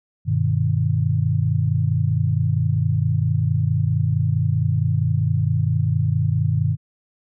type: chord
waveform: sine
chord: G augmented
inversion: none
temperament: just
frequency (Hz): 98 / 122.5 / 153.12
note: G2 / B2 / D#3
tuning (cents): 0 / -14 / -27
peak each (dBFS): -21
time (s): 0.25-6.77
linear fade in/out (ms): 50
effects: none